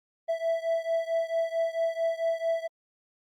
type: beating tone pair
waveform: triangle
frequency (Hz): 659.3 / 663.8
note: E5 / E5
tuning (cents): 0 / +12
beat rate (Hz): 4.5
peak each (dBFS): -26 / -28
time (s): 0.28-2.68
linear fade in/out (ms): 20
effects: Opus 48 kbps